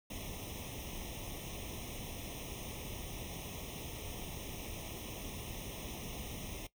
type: noise with comb filter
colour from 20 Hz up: pink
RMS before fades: -44 dBFS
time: 0.1-6.67 s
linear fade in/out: 5 ms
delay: 0.33 ms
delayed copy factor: +1
effects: noise-tail reverb RT60 0.1 s tail -17 dB re dry